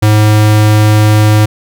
square tone, 106.6 Hz, G#2, 46 cents sharp, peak -5 dBFS, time 0.02-1.46 s, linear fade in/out 10 ms, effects none

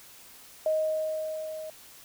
sine tone with level ramp, 626 Hz, D#5, 10 cents sharp, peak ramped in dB -22 to -36 dBFS, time 0.66-1.7 s, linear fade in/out 2 ms, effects white hiss -51 dBFS RMS until 2.04 s

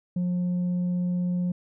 sine tone with tanh clipping, 178.4 Hz, F3, 37 cents sharp, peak -24 dBFS, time 0.16-1.52 s, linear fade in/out 5 ms, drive 2 dB, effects none

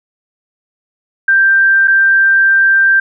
sine tone with dropouts, 1576 Hz, G6, 9 cents sharp, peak -6 dBFS, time 1.28-3 s, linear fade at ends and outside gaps 5 ms, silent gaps 1.875-1.879 s, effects none

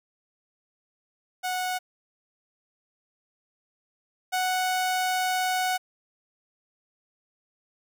sawtooth tone pair in turn, 736 / 739.8 Hz, F#5 / F#5, -9 / 0 cents, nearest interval unison, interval 9 cents, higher second, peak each -23 / -20 dBFS, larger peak second, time 1.43-1.79 / 4.32-5.78 s, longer second, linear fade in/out 20 ms, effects none

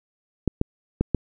clicks, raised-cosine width 3 ms, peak -7 dBFS, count 4, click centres 0.477 / 0.614 / 1.01 / 1.147 s, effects none

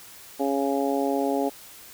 harmonic tone, 138.59 Hz, C#3, in tune, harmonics 2 / 3 / 4 / 5 / 6, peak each -26 / -28 / -29 / -30 / -31 dBFS, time 0.39-1.5 s, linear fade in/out 20 ms, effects white hiss -46 dBFS RMS until 1.93 s

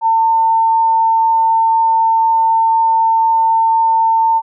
sine tone, 901 Hz, A5, 41 cents sharp, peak -9 dBFS, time 0.01-4.42 s, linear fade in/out 50 ms, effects none

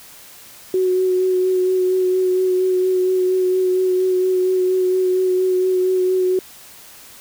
sine tone with vibrato, 370 Hz, F#4, in tune, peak -14 dBFS, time 0.74-6.39 s, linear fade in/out 2 ms, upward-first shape sine, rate 4.3 Hz, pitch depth 17 cents each way, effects white hiss -42 dBFS RMS until 7.2 s

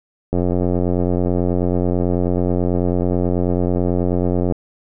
click train, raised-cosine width 2 ms, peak -6 dBFS, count 375, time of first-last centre 0.33-4.523 s, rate 89.2 Hz, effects none

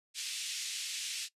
pink band-pass noise, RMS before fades -39 dBFS, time 0.14-1.29 s, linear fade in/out 50 ms, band 2600 to 9100 Hz, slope 24 dB/octave, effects noise-tail reverb RT60 0.1 s tail -19 dB re dry + resampled to 32000 Hz

